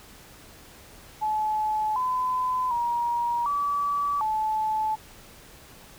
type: tone with pitch steps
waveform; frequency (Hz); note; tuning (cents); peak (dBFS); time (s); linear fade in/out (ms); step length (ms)
sine; 859 / 1013 / 949 / 1149 / 867; A5 / B5 / A#5 / D6 / A5; -42 / +44 / +31 / -38 / -26; -23; 1.21-4.96; 20; 750
effects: pink hiss -49 dBFS RMS until 5.98 s